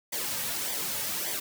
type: noise with flanger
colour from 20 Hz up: white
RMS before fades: -32 dBFS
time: 0.12-1.4 s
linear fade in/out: 10 ms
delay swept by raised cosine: 0.73 to 2.93 ms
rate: 1.7 Hz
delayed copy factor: -0.65
effects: none